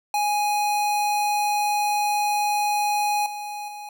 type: tone with level steps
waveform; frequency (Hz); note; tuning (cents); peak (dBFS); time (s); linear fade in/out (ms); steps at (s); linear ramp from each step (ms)
square; 830.6; G#5; 0; -21 / -31 / -35; 0.14-3.89; 2; 3.26 / 3.68; 2
effects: none